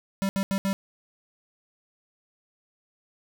square tone bursts at uneven times, 195.1 Hz, G3, 8 cents flat, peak -24 dBFS, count 4, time 0.22-0.29 / 0.36-0.43 / 0.51-0.58 / 0.65-0.73 s, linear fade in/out 0 ms, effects none

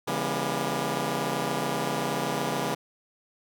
10% pulse chord, C# diminished seventh, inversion none, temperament just, 138.59 / 166.31 / 199.57 / 239.5 Hz, C#3 / E3 / G3 / Bb3, 0 / +16 / +31 / +47 cents, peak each -24 / -25 / -25 / -24 dBFS, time 0.07-2.75 s, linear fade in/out 10 ms, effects none

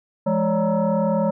sine tone with frequency modulation, 171.1 Hz, F3, 35 cents flat, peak -17 dBFS, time 0.26-1.31 s, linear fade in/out 10 ms, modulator 381 Hz, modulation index 1.7, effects none

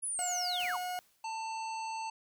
sine linear sweep, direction down, 10548 to 681 Hz, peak -33 dBFS, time 0.02-0.78 s, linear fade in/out 20 ms
40% pulse tone with pitch glide, 720 to 724.6 Hz, F#5 to F#5, -47 to -36 cents, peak -34 dBFS, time 0.19-0.99 s, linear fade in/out 0 ms, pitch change +11 cents, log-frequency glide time 0.65-0.75 s
white noise with exponential decay, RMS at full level -46 dBFS, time 0.6-1.48 s, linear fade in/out 0 ms, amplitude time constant 190 ms
harmonic tone, 891 Hz, A5, 22 cents sharp, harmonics 1 / 3 / 5 / 7 / 9, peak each -36 / -46 / -50 / -53 / -55 dBFS, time 1.24-2.1 s, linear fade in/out 5 ms
effects none

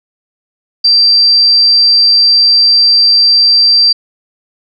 sine tone, 4699 Hz, D8, in tune, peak -4 dBFS, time 0.84-3.93 s, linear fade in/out 10 ms, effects none

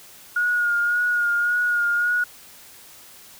sine tone with vibrato, 1435 Hz, F6, 47 cents sharp, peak -18 dBFS, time 0.36-2.24 s, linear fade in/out 5 ms, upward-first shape sine, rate 1.8 Hz, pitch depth 27 cents each way, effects white hiss -46 dBFS RMS until 3.39 s

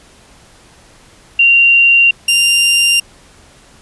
sine / sawtooth tone pair in turn, 2766 / 2787 Hz, F7 / F7, -17 / -4 cents, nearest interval unison, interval 13 cents, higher second, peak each -5 dBFS, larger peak neither, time 1.39-2.11 / 2.28-3 s, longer neither, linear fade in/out 5 ms, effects pink hiss -44 dBFS RMS until 3.81 s + resampled to 24000 Hz

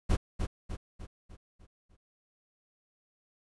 brown noise with echo, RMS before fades -24 dBFS, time 0.09-0.17 s, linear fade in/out 20 ms, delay 300 ms, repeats 6, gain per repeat -6 dB, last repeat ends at 1.97 s, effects resampled to 24000 Hz

